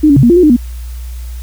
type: tone with pitch steps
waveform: sine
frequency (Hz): 305.2 / 283 / 134.9 / 237.6 / 345.4 / 361 / 303.1 / 241.3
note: D#4 / C#4 / C#3 / A#3 / F4 / F#4 / D#4 / B3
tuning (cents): -33 / +36 / -47 / +33 / -19 / -43 / -45 / -40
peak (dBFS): -3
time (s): 0.03-0.566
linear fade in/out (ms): 10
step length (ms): 67
effects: added 60 Hz sine -21 dBFS peak until 1.42 s + white hiss -40 dBFS RMS until 1.42 s